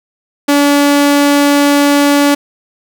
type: tone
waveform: sawtooth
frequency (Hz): 286.5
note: D4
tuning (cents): -43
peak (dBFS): -3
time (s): 0.48-2.35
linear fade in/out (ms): 10
effects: none